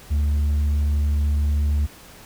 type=tone with tanh clipping; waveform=triangle; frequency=73.42 Hz; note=D2; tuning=in tune; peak=-18 dBFS; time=0.1-1.87 s; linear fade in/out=20 ms; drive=8 dB; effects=pink hiss -45 dBFS RMS until 2.25 s